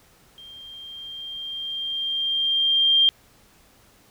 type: tone with level ramp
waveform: sine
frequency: 3188 Hz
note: G7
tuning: 28 cents sharp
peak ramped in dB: -41 to -13 dBFS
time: 0.38-3.09 s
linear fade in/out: 0 ms
effects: pink hiss -56 dBFS RMS until 4.1 s